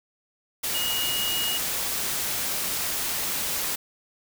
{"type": "tone in noise", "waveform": "sine", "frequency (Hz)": 2881, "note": "F#7", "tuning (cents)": -47, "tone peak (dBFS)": -27, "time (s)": [0.74, 1.58], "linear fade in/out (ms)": 10, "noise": "white", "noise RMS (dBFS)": -28, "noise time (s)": [0.63, 3.76], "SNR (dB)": -2, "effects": []}